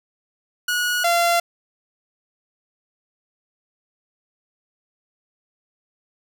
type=tone pair in turn; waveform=sawtooth; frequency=1457 / 687.6 Hz; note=F#6 / F5; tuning=-27 / -27 cents; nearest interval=octave + minor second; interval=1300 cents; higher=first; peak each=-16 / -12 dBFS; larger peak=second; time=0.68-1.04 / 1.04-1.4 s; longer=neither; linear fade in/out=5 ms; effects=none